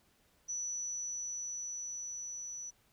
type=tone with level ramp; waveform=sine; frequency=5930 Hz; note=F#8; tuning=3 cents sharp; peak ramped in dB=-35 to -41 dBFS; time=0.48-2.71 s; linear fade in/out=20 ms; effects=pink hiss -70 dBFS RMS until 2.92 s